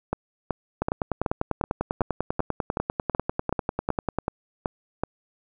two click trains, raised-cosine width 1 ms, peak -10 / -10 dBFS, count 14 / 35, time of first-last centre 0.13-5.036 / 0.82-4.186 s, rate 2.65 / 10.1 Hz, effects none

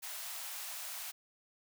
white high-pass noise, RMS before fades -43 dBFS, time 0.02-1.12 s, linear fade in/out 20 ms, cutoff 590 Hz, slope 96 dB/octave, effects none

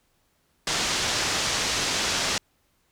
white low-pass noise, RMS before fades -26 dBFS, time 0.67-2.38 s, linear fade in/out 2 ms, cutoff 6600 Hz, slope 24 dB/octave, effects pink hiss -68 dBFS RMS until 2.91 s

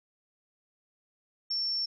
sine tone, 5430 Hz, F8, 50 cents flat, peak -28 dBFS, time 1.5-1.86 s, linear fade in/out 10 ms, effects none

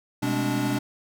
square tone cluster, 125.3 / 203.4 / 214.9 / 256.5 / 290.1 Hz, B2 / G#3 / A3 / C4 / D4, +25 / -36 / -41 / -34 / -21 cents, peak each -30 / -32 / -36 / -33 / -27 dBFS, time 0.22-0.79 s, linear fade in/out 10 ms, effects none

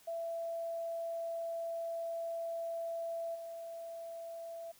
sine tone with level steps, 668 Hz, E5, 23 cents sharp, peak -36 / -42 dBFS, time 0.07-4.72 s, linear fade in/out 10 ms, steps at 3.34 s, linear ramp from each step 20 ms, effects white hiss -63 dBFS RMS until 4.79 s

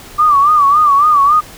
sine tone with vibrato, 1171 Hz, D6, 5 cents flat, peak -6 dBFS, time 0.18-1.41 s, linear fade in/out 20 ms, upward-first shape sine, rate 3.6 Hz, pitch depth 100 cents each way, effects pink hiss -35 dBFS RMS until 1.57 s

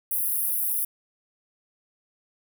pink high-pass noise, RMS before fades -26 dBFS, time 0.11-0.85 s, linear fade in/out 5 ms, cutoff 10000 Hz, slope 96 dB/octave, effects none

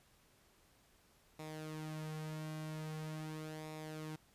sawtooth tone with flanger, 155.56 Hz, D#3, in tune, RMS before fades -45 dBFS, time 1.39-4.16 s, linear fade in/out 5 ms, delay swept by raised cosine 0.65 to 4.15 ms, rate 0.43 Hz, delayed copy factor -0.55, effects pink hiss -69 dBFS RMS until 4.34 s + resampled to 32000 Hz

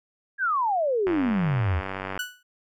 sine exponential sweep, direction down, 1669 to 73.42 Hz, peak -21 dBFS, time 0.38-1.82 s, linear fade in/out 50 ms
click train, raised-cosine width 0.5 ms, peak -16 dBFS, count 107, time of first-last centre 1.07-2.176 s, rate 95.8 Hz
30% pulse tone with exponential decay, 1480 Hz, F#6, in tune, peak -22 dBFS, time 2.19-2.43 s, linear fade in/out 5 ms, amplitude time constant 51 ms
effects none

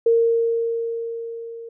sine tone with level ramp, 461.2 Hz, A#4, 19 cents flat, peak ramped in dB -12 to -33 dBFS, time 0.06-1.69 s, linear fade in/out 5 ms, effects none

